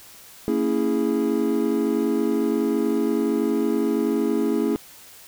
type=chord; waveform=triangle; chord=A# half-diminished seventh; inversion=none; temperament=equal with one note detuned; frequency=228.2 / 277.2 / 329.6 / 415.3 Hz; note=A#3 / C#4 / E4 / G#4; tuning=-37 / 0 / 0 / 0 cents; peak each=-23 dBFS; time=0.48-4.76 s; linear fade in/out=0 ms; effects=white hiss -46 dBFS RMS until 5.27 s